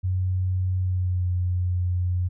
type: tone with pitch glide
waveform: sine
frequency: 92.4 to 89.87 Hz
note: F#2 to F#2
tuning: -2 to -50 cents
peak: -21 dBFS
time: 0.03-2.29 s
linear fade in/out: 20 ms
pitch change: -48 cents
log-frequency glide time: 0.8-1.29 s
effects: none